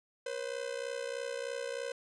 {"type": "ring-modulated tone", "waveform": "45% pulse", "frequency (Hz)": 511, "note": "C5", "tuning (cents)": -41, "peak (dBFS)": -33, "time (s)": [0.26, 1.92], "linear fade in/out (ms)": 2, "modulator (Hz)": 31.6, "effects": ["resampled to 22050 Hz"]}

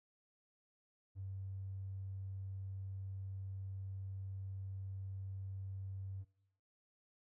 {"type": "tone", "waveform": "triangle", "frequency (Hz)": 96.4, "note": "G2", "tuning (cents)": -28, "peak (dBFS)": -38, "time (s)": [1.15, 6.25], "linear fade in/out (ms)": 50, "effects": ["noise-tail reverb RT60 0.8 s tail -26 dB re dry", "tanh soft clip ceiling -40 dBFS"]}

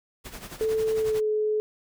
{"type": "noise with tremolo", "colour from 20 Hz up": "pink", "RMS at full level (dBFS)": -38, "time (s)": [0.24, 1.21], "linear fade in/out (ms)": 20, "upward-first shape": "sine", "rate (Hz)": 11, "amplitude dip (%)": 70}
{"type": "tone with pitch glide", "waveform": "sine", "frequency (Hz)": [440, 427.5], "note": ["A4", "A4"], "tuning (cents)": [0, -50], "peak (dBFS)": -22, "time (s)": [0.61, 1.6], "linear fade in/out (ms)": 0, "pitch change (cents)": -50, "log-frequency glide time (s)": [0.96, 1.29]}
{"effects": []}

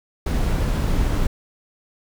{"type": "noise", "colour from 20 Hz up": "brown", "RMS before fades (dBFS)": -20, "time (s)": [0.26, 1.27], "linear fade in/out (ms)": 5, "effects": []}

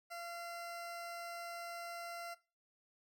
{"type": "tone", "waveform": "20% pulse", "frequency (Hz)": 686, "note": "F5", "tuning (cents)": -31, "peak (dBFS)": -39, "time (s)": [0.1, 2.35], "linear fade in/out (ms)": 20, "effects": ["noise-tail reverb RT60 0.3 s tail -18 dB re dry"]}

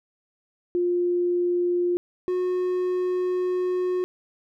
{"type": "tone pair in turn", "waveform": ["sine", "triangle"], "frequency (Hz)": [352.6, 363.8], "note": ["F4", "F#4"], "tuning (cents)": [17, -29], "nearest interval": "minor second", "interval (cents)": 54, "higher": "second", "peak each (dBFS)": -20, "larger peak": "neither", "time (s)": [[0.75, 1.97], [2.28, 4.04]], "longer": "second", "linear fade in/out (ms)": 0, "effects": []}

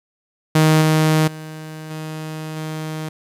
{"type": "tone with level steps", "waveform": "sawtooth", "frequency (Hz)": 156.5, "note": "D#3", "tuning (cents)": 10, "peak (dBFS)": [-7, -9, -27, -23, -21], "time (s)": [0.55, 3.09], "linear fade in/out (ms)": 5, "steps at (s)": [0.81, 1.27, 1.9, 2.56], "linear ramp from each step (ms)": 10, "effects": ["resampled to 32000 Hz", "8-bit"]}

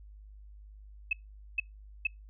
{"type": "tone bursts", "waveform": "sine", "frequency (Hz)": 2600, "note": "E7", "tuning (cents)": -24, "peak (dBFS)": -25, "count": 3, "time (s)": [1.11, 2.07], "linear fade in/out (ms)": 5, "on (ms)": 20, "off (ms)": 450, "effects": ["noise-tail reverb RT60 0.2 s tail -26 dB re dry", "added 51 Hz sine -48 dBFS peak until 2.29 s"]}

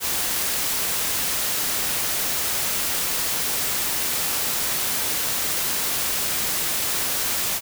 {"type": "noise", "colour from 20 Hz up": "white", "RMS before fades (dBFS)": -24, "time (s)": [0, 7.61], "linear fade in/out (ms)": 50, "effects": []}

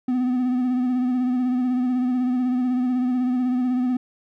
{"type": "tone with vibrato", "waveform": "triangle", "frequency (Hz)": 251.1, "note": "B3", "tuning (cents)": 29, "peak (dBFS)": -17, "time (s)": [0.08, 3.97], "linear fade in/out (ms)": 5, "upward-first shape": "sine", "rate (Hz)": 16, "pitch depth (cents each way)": 37, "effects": []}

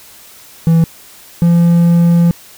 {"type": "tone pair in turn", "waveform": "triangle", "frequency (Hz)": [164.81, 170.74], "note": ["E3", "F3"], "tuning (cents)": [0, -39], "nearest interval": "minor second", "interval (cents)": 61, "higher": "second", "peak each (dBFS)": -4, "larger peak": "neither", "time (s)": [[0.67, 0.84], [1.42, 2.31]], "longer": "second", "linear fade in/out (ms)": 0, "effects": ["white hiss -39 dBFS RMS until 2.57 s"]}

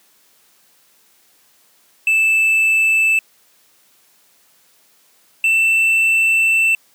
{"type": "tone pair in turn", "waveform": "triangle", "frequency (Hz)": [2637, 2668], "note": ["E7", "E7"], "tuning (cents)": [0, 20], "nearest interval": "unison", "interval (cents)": 20, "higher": "second", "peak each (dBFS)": -10, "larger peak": "neither", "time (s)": [[2.07, 3.19], [5.44, 6.75]], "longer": "second", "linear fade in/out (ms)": 2, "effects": ["white hiss -55 dBFS RMS until 6.94 s", "high-pass 150 Hz 12 dB/octave"]}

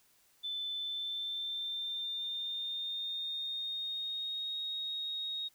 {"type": "tone with pitch glide", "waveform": "sine", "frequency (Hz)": [3520, 3751], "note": ["A7", "A#7"], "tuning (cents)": [0, 10], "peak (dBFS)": -35, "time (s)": [0.43, 5.49], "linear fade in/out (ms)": 20, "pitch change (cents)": 110, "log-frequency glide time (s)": [0.76, 4.6], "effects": ["white hiss -68 dBFS RMS until 5.54 s"]}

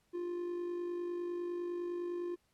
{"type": "tone with amplitude modulation", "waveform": "triangle", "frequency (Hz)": 350.3, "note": "F4", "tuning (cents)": 5, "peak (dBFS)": -32, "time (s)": [0.13, 2.36], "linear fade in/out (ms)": 20, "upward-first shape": "sine", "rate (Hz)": 49.9, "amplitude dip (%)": 40, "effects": ["pink hiss -75 dBFS RMS until 2.53 s", "low-pass 12000 Hz 12 dB/octave"]}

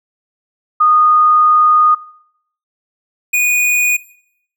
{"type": "tone pair in turn", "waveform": ["sine", "square"], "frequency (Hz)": [1232, 2464], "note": ["D#6", "D#7"], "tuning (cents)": [-17, -17], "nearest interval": "octave", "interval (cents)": 1200, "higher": "second", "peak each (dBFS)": [-7, -11], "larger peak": "first", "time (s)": [[0.8, 1.95], [3.33, 3.97]], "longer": "first", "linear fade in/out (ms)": 10, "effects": ["noise-tail reverb RT60 0.7 s tail -20 dB re dry"]}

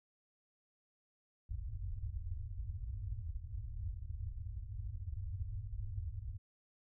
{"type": "low-pass noise", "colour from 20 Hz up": "white", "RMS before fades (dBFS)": -42, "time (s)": [1.49, 6.38], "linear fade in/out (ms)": 10, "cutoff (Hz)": 110, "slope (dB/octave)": 96, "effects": []}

